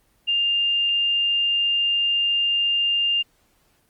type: tone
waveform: sine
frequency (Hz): 2803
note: F7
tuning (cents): +6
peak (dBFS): -18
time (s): 0.27-3.23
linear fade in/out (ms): 20
effects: pink hiss -63 dBFS RMS until 3.89 s + Opus 24 kbps